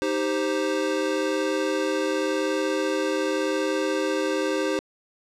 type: chord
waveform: square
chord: C minor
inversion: first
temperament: equal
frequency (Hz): 311.1 / 392 / 523.3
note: Eb4 / G4 / C5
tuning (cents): 0 / 0 / 0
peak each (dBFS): -28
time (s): 0.02-4.79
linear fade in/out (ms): 0
effects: low-pass 7000 Hz 12 dB/octave + 10-bit